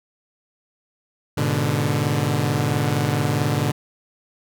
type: chord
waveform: sawtooth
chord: G# diminished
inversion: none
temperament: equal with one note detuned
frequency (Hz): 103.83 / 122.41 / 146.83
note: G#2 / B2 / D3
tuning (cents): 0 / -15 / 0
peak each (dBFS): -21 / -20 / -18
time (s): 1.37-3.72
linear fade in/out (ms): 10
effects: none